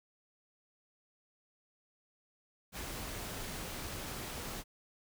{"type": "noise", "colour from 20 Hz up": "pink", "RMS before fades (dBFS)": -42, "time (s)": [2.72, 4.64], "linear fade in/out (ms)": 50, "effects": []}